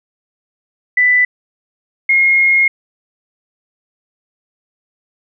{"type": "tone pair in turn", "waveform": "sine", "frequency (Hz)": [1988, 2148], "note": ["B6", "C7"], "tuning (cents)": [11, 45], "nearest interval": "minor second", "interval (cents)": 134, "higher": "second", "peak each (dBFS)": -8, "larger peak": "neither", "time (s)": [[0.97, 1.25], [2.09, 2.68]], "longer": "second", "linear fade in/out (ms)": 5, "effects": []}